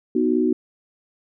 sine chord, B major, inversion none, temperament equal, 246.9 / 311.1 / 370 Hz, B3 / D#4 / F#4, 0 / 0 / 0 cents, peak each -21 dBFS, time 0.15-0.53 s, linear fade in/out 5 ms, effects none

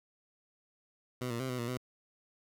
15% pulse tone with pitch steps, 125.5 / 117.5 / 130.8 / 125.6 / 118.4 / 126.2 Hz, B2 / A#2 / C3 / B2 / A#2 / B2, +28 / +14 / 0 / +30 / +27 / +38 cents, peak -28 dBFS, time 1.21-1.774 s, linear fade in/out 5 ms, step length 94 ms, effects none

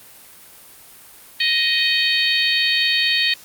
harmonic tone with a mistuned harmonic, 624 Hz, D#5, 5 cents sharp, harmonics 3 / 4 / 5 / 6 / 7, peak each -22 / -22 / -22 / -22 / -22 dBFS, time 1.4-3.34 s, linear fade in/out 5 ms, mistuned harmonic 7, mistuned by +19 cents, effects white hiss -44 dBFS RMS until 3.44 s + Opus 32 kbps

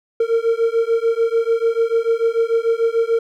triangle beating tone pair, 455.2 / 462 Hz, A#4 / A#4, -41 / -16 cents, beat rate 6.8 Hz, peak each -16 / -16 dBFS, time 0.2-3.19 s, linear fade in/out 5 ms, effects none

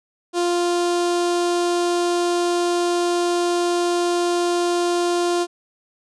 sawtooth tone with notch filter, 349.2 Hz, F4, in tune, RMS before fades -20 dBFS, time 0.33-5.47 s, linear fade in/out 50 ms, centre 2000 Hz, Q 1.4, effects resampled to 22050 Hz

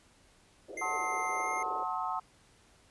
pink band-pass noise, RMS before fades -45 dBFS, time 0.68-1.84 s, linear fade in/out 10 ms, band 350 to 610 Hz, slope 48 dB/octave
square tone with pitch glide, 2093 to 2115 Hz, C7 to C7, 0 to +18 cents, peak -37 dBFS, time 0.77-1.63 s, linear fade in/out 5 ms, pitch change +18 cents, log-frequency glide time 1.35-1.5 s
sine chord, F# diminished seventh, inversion none, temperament just, 740 / 888 / 1065.6 / 1278.7 Hz, F#5 / A5 / C6 / Eb6, 0 / +16 / +31 / +47 cents, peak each -37 dBFS, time 0.81-2.2 s, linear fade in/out 10 ms
effects pink hiss -63 dBFS RMS until 2.9 s + resampled to 24000 Hz

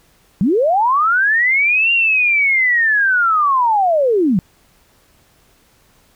sine linear two-way sweep, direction up then down, 164.81 to 2794 to 164.81 Hz, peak -11 dBFS, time 0.41-4.39 s, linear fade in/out 0 ms, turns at 1.92 s, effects pink hiss -54 dBFS RMS until 6.15 s

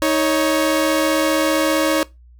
sawtooth tone pair together, 314.8 / 554.4 Hz, D#4 / C#5, +20 / 0 cents, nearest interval minor seventh, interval 980 cents, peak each -14 dBFS, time 0.02-2.03 s, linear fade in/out 0 ms, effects noise-tail reverb RT60 0.2 s tail -20 dB re dry + added 60 Hz sine -43 dBFS peak until 2.39 s

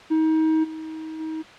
triangle tone with level steps, 316.7 Hz, D#4, 31 cents sharp, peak -15 / -29 / -25 dBFS, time 0.1-1.43 s, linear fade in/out 20 ms, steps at 0.63 / 1.19 s, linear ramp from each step 20 ms, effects white hiss -44 dBFS RMS until 1.58 s + low-pass 3000 Hz 12 dB/octave

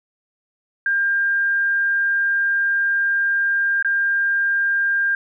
sine tone with dropouts, 1600 Hz, G6, 35 cents sharp, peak -16 dBFS, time 0.86-5.15 s, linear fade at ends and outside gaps 2 ms, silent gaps 3.826-3.847 s, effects none

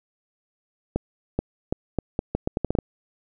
accelerating click train, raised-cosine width 2 ms, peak -9 dBFS, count 12, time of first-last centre 0.96-2.787 s, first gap 430 ms, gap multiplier 0.78, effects none

